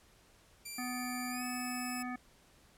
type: tone with pitch glide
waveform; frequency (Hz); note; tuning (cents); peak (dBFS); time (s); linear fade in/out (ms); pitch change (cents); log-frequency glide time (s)
5% pulse; 2362 to 2591; D7 to E7; +9 to -30; -32; 0.65-2.03; 10; +161; 1.3-1.44
type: harmonic tone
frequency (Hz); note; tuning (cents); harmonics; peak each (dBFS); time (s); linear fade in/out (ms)
249.1; B3; +15; 1 / 3 / 5 / 7 / 9; -39 / -44 / -46 / -47 / -49; 0.78-2.16; 5
effects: pink hiss -64 dBFS RMS until 2.77 s + low-pass 12000 Hz 12 dB/octave